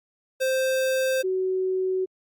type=tone pair in turn; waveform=square / sine; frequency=523.3 / 374.5 Hz; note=C5 / F#4; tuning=0 / +21 cents; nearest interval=tritone; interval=579 cents; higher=first; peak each=-22 dBFS; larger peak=neither; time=0.4-1.23 / 1.23-2.06 s; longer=neither; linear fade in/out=20 ms; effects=Opus 48 kbps